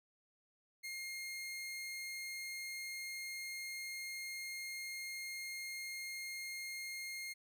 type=tone; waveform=sawtooth; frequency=2131 Hz; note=C7; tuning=31 cents sharp; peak=-39 dBFS; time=0.83-7.34 s; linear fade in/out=20 ms; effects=none